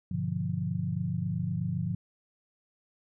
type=chord; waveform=sine; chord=G dominant seventh; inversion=none; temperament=equal with one note detuned; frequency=100.41 / 123.47 / 146.83 / 174.61 Hz; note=G2 / B2 / D3 / F3; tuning=+42 / 0 / 0 / 0 cents; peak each=-35 / -36 / -34 / -32 dBFS; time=0.11-1.95 s; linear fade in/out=5 ms; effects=none